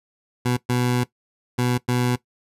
20% pulse tone bursts at uneven times, 123.47 Hz, B2, in tune, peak -14 dBFS, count 4, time 0.45-0.57 / 0.69-1.04 / 1.58-1.78 / 1.88-2.16 s, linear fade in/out 10 ms, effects noise-tail reverb RT60 0.1 s tail -17 dB re dry + resampled to 32000 Hz

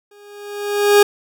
40% pulse tone with exponential growth, 410.3 Hz, G#4, 21 cents flat, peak -5 dBFS, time 0.11-1.03 s, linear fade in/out 5 ms, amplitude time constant 200 ms, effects none

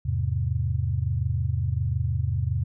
sine chord, E augmented, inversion none, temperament equal with one note detuned, 82.41 / 103.83 / 129.38 Hz, E2 / G#2 / B#2, 0 / 0 / -19 cents, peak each -27 dBFS, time 0.05-2.64 s, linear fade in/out 10 ms, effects none

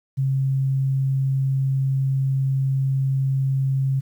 sine tone, 134.6 Hz, C3, 49 cents sharp, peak -18 dBFS, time 0.17-4.01 s, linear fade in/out 20 ms, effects 9-bit

